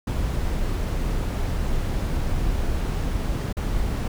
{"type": "noise with dropouts", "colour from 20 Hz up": "brown", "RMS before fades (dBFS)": -24, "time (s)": [0.07, 4.08], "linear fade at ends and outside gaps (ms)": 5, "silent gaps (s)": [3.528, 3.568], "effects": []}